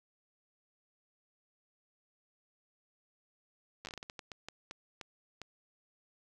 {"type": "slowing click train", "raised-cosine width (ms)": 0.2, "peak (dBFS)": -26, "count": 15, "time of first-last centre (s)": [3.85, 5.417], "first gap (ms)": 9, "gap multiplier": 1.34, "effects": []}